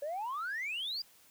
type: exponential sweep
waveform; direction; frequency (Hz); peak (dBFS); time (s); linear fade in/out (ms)
sine; up; 554.4 to 4915; -33; 0.02-1.02; 5
effects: tanh soft clip ceiling -32 dBFS + white hiss -62 dBFS RMS until 1.3 s